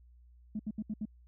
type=tone bursts; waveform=sine; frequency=213.5 Hz; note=G#3; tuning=48 cents sharp; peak=-32 dBFS; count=5; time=0.55-1.054 s; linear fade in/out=5 ms; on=44 ms; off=71 ms; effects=tanh soft clip ceiling -28 dBFS + added 60 Hz sine -56 dBFS peak until 1.27 s